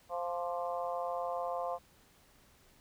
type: harmonic tone with a mistuned harmonic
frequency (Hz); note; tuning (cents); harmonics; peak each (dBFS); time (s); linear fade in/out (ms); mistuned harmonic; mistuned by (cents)
174.61; F3; 0; 3 / 4 / 5 / 6 / 7; -38 / -37 / -44 / -41 / -49; 0.09-1.79; 50; 7; -55
effects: pink hiss -64 dBFS RMS until 2.8 s